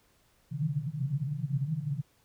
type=band-pass noise; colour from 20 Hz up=pink; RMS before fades=-32 dBFS; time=0.51-2.02 s; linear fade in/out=20 ms; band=130 to 160 Hz; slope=96 dB/octave; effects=pink hiss -67 dBFS RMS until 2.24 s